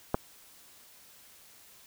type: clicks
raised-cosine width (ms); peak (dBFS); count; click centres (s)
1; -11 / -28; 2; 0.144 / 0.149
effects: white hiss -56 dBFS RMS until 1.86 s